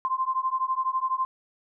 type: beating tone pair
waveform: sine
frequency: 1039 / 1051 Hz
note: C6 / C6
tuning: -12 / +7 cents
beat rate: 12 Hz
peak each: -27 dBFS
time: 0.05-1.25 s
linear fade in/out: 0 ms
effects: none